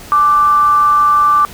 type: tone with frequency modulation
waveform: sine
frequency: 1176 Hz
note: D6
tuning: 2 cents sharp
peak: -7 dBFS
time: 0.12-1.45 s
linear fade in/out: 0 ms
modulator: 323 Hz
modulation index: 0.23
effects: pink hiss -34 dBFS RMS until 1.53 s